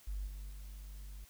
triangle tone with level steps, 49 Hz, G1, in tune, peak -33 / -40 / -43 dBFS, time 0.07-1.25 s, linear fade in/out 10 ms, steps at 0.26 / 0.49 s, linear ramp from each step 20 ms, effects tanh soft clip ceiling -34 dBFS + white hiss -62 dBFS RMS until 1.29 s

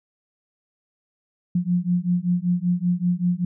sine beating tone pair, 174.61 / 179.81 Hz, F3 / F#3, 0 / -49 cents, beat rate 5.2 Hz, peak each -22 dBFS, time 1.55-3.45 s, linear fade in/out 5 ms, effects none

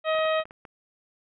harmonic tone, 632 Hz, D#5, 27 cents sharp, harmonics 1 / 2 / 3 / 4 / 5 / 6, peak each -23 / -29 / -33 / -35 / -37 / -39 dBFS, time 0.04-0.44 s, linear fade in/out 50 ms
clicks, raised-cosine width 0.5 ms, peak -29 dBFS, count 7, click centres 0.151 / 0.188 / 0.254 / 0.401 / 0.455 / 0.509 / 0.652 s
effects none

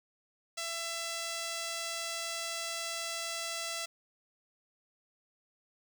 5% pulse tone, 669 Hz, E5, 25 cents sharp, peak -24 dBFS, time 0.57-3.86 s, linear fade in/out 10 ms, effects none

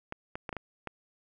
clicks, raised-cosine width 0.5 ms, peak -21 dBFS, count 6, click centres 0.124 / 0.355 / 0.492 / 0.528 / 0.567 / 0.873 s, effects none

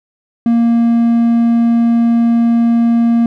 triangle tone, 233.1 Hz, A#3, in tune, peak -6 dBFS, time 0.46-3.26 s, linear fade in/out 2 ms, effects none

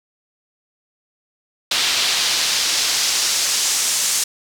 pink noise with band-pass filter sweep, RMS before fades -19 dBFS, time 1.71-4.24 s, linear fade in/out 5 ms, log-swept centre 3800 to 7200 Hz, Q 1.3, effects none

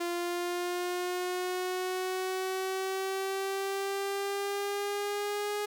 sawtooth linear sweep, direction up, 345.9 to 415.3 Hz, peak -27 dBFS, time 0-5.66 s, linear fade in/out 10 ms, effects none

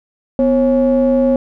triangle ring-modulated tone, 147 Hz, D3, 2 cents sharp, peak -5 dBFS, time 0.39-1.36 s, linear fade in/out 2 ms, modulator 396 Hz, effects none

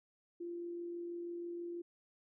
sine tone with amplitude modulation, 345 Hz, F4, 21 cents flat, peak -39 dBFS, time 0.4-1.82 s, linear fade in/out 10 ms, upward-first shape sine, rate 46.2 Hz, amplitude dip 25%, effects none

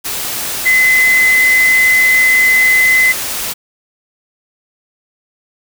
sine tone in noise, 2034 Hz, C7, 50 cents flat, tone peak -7 dBFS, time 0.65-3.13 s, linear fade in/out 20 ms, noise white, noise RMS -20 dBFS, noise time 0.04-3.54 s, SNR +10 dB, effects none

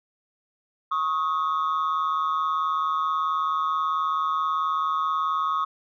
sine tone pair together, 1100 / 1258.5 Hz, C#6 / D#6, -14 / +19 cents, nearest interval major second, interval 233 cents, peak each -23 dBFS, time 0.91-5.65 s, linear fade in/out 10 ms, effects tanh soft clip ceiling -19 dBFS

